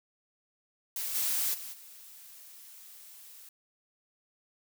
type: noise with level steps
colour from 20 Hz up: blue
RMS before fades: -35 / -30 / -42 / -51 dBFS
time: 0.96-3.49 s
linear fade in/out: 2 ms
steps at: 1.14 / 1.53 / 1.72 s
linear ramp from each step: 20 ms
effects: none